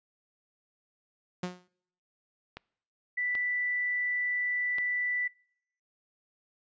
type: tone with exponential decay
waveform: sawtooth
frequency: 180 Hz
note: F#3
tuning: 47 cents flat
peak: -26 dBFS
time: 1.43-1.68 s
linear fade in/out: 5 ms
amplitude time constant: 53 ms
type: clicks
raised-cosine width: 0.3 ms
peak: -25 dBFS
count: 3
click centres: 2.57 / 3.352 / 4.784 s
type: tone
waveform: sine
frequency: 1975.5 Hz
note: B6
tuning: in tune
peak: -28 dBFS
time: 3.17-5.28 s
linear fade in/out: 10 ms
effects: noise-tail reverb RT60 0.7 s tail -25 dB re dry + resampled to 16000 Hz